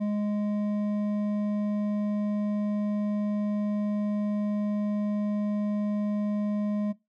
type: tone with hard clipping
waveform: sine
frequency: 207.7 Hz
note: G#3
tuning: in tune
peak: -27 dBFS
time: 0-6.93 s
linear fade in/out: 20 ms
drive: 7 dB
effects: noise-tail reverb RT60 0.2 s tail -19 dB re dry